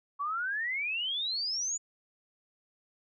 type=exponential sweep; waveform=sine; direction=up; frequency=1108.7 to 7040 Hz; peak=-30 dBFS; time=0.19-1.78 s; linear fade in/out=20 ms; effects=none